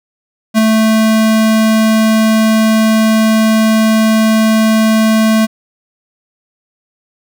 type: tone with ADSR envelope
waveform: square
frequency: 220 Hz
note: A3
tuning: in tune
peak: -5 dBFS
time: 0.54-5.47 s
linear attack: 42 ms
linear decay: 9 ms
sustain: -3 dB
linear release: 27 ms
effects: none